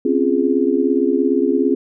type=chord; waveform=sine; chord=Db major seventh; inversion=third; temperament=just; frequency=259.9 / 277.2 / 346.5 / 415.8 Hz; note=C4 / Db4 / F4 / Ab4; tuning=-11 / 0 / -14 / +2 cents; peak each=-19 dBFS; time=0.05-1.75 s; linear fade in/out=5 ms; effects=none